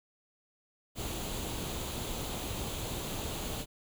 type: noise with comb filter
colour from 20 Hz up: pink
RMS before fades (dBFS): -37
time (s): 0.95-3.66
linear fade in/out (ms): 50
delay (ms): 0.28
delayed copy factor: +0.5
effects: none

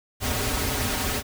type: noise with comb filter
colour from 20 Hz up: pink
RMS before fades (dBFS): -26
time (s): 0.2-1.23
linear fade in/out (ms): 50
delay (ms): 5.9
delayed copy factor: -0.95
effects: none

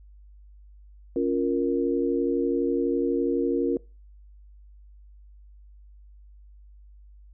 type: chord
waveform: sine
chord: Bb minor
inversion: first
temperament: equal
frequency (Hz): 277.2 / 349.2 / 466.2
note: Db4 / F4 / Bb4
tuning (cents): 0 / 0 / 0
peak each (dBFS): -26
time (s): 1.16-3.77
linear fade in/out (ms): 2
effects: noise-tail reverb RT60 0.3 s tail -23 dB re dry + added 50 Hz sine -47 dBFS peak until 7.33 s

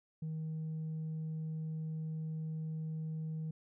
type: tone with tanh clipping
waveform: triangle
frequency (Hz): 158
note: D#3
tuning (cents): +27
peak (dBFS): -37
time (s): 0.22-3.51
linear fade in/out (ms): 5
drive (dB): 6
effects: none

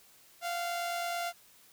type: tone pair together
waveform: sawtooth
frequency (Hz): 693 / 741.9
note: F5 / F#5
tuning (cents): -14 / +4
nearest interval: minor second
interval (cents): 118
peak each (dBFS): -29 / -40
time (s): 0.41-1.33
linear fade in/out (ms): 50
effects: white hiss -60 dBFS RMS until 1.72 s

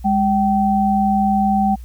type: tone pair together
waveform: sine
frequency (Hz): 204.4 / 771.7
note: G#3 / G5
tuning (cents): -27 / -27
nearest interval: octave + major seventh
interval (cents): 2300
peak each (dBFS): -16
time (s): 0.04-1.76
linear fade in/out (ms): 20
effects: added 60 Hz sine -31 dBFS peak until 1.84 s + white hiss -54 dBFS RMS until 1.84 s

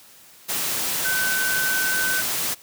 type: tone in noise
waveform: sine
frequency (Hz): 1521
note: F#6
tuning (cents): +47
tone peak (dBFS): -22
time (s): 1.04-2.22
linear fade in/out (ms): 20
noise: white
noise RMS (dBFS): -25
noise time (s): 0.48-2.55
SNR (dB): 0
effects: white hiss -49 dBFS RMS until 2.62 s + high-pass 80 Hz 12 dB/octave

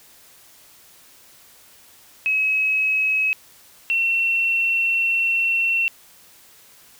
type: tone pair in turn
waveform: sine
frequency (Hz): 2560 / 2712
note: D#7 / E7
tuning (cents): +49 / +49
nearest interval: minor second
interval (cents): 100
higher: second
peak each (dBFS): -17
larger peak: neither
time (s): 2.26-3.33 / 3.9-5.88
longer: second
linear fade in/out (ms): 0
effects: white hiss -50 dBFS RMS until 6.99 s

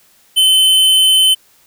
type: tone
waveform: square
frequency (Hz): 3058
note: G7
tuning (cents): -44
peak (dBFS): -8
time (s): 0.36-1.35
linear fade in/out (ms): 20
effects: white hiss -51 dBFS RMS until 1.66 s

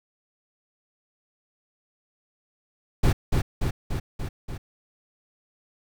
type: noise with echo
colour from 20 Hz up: brown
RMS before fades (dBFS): -18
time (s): 3.03-3.13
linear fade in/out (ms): 10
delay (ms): 290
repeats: 5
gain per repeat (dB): -3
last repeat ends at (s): 4.58
effects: none

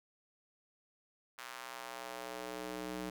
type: tone with high-pass filter sweep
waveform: square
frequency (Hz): 61.74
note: B1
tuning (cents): 0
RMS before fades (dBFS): -44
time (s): 1.38-3.1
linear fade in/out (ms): 5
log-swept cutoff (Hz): 1300 to 240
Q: 1.2
effects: none

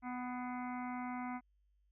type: harmonic tone with a mistuned harmonic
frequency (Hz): 248.6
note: B3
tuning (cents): +12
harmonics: 1 / 3 / 4 / 5 / 6 / 7 / 8 / 9 / 10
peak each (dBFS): -41 / -45 / -48 / -51 / -54 / -64 / -53 / -58 / -66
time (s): 0.02-1.41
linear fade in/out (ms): 50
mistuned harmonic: 8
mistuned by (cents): +59
effects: added 50 Hz sine -70 dBFS peak until 1.91 s

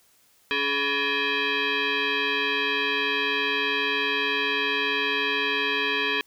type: tone with frequency modulation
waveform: sine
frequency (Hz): 423.8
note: G#4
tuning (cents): +35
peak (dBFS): -22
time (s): 0.51-6.21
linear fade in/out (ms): 0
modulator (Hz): 707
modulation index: 4.4
effects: white hiss -61 dBFS RMS until 6.26 s

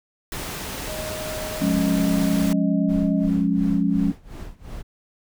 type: noise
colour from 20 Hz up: pink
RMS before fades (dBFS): -31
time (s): 0.32-2.53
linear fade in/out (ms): 2
type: tone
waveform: sine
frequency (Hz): 622.3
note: D#5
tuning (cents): 0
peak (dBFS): -31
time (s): 0.86-3.3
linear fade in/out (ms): 50
type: chord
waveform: sine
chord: Db major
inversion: first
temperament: equal with one note detuned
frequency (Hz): 177.87 / 207.7 / 277.2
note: F3 / Ab3 / Db4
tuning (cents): +32 / 0 / 0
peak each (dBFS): -22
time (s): 1.61-4.12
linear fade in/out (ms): 10
type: noise with tremolo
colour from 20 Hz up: brown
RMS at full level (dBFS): -32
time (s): 2.88-4.83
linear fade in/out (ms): 20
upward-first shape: sine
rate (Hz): 2.8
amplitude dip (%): 90
effects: none

